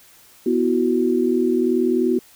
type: chord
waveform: sine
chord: B suspended fourth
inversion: none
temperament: equal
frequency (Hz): 246.9 / 329.6 / 370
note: B3 / E4 / F#4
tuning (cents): 0 / 0 / 0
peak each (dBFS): -20 / -22 / -19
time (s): 0.46-2.19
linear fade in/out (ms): 5
effects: white hiss -50 dBFS RMS until 2.35 s